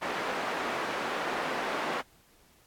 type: band-pass noise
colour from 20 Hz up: white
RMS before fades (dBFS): -33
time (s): 0.01-2.02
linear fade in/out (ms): 20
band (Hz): 280 to 1400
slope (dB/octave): 12
effects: pink hiss -62 dBFS RMS until 2.66 s + AAC 64 kbps